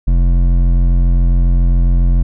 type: tone with hard clipping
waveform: sine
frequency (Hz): 43.65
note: F1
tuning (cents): 0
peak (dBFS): -10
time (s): 0.07-2.23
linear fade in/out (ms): 10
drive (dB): 10
effects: none